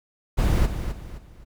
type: noise with echo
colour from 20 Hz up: brown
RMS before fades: -19 dBFS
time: 0.37-0.67 s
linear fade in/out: 20 ms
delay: 260 ms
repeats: 3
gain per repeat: -9 dB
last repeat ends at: 1.45 s
effects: none